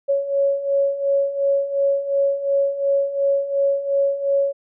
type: beating tone pair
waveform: sine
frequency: 554.4 / 557.2 Hz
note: C#5 / C#5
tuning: 0 / +9 cents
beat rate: 2.8 Hz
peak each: -23 / -18 dBFS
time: 0.08-4.53 s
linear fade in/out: 20 ms
effects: none